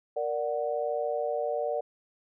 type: chord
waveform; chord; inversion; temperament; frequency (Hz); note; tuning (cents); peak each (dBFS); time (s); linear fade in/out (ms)
sine; Bb augmented; none; equal; 466.2 / 587.3 / 740; Bb4 / D5 / F#5; 0 / 0 / 0; -32 / -30 / -34; 0.16-1.81; 10
effects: none